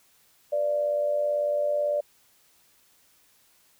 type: tone with amplitude modulation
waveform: sine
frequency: 587.3 Hz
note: D5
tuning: in tune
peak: -20 dBFS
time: 0.52-2.01 s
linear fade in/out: 10 ms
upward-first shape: sine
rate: 98.1 Hz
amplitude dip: 55%
effects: white hiss -62 dBFS RMS until 3.79 s